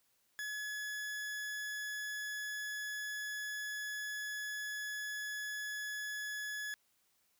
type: tone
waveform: 40% pulse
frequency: 1698 Hz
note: G#6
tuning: 38 cents sharp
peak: -38 dBFS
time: 0.39-6.74 s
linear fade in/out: 0 ms
effects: white hiss -75 dBFS RMS until 7.39 s